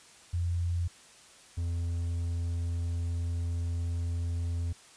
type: tone pair in turn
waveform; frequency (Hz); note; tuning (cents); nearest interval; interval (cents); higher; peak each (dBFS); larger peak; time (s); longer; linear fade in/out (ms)
sine / triangle; 86.7 / 85.36; F2 / F2; -12 / -39; unison; 27; first; -27; neither; 0.33-0.88 / 1.57-4.73; second; 10
effects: white hiss -55 dBFS RMS until 4.96 s + resampled to 22050 Hz